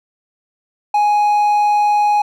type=tone; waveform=triangle; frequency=832 Hz; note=G#5; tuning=3 cents sharp; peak=-9 dBFS; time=0.94-2.22 s; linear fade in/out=5 ms; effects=none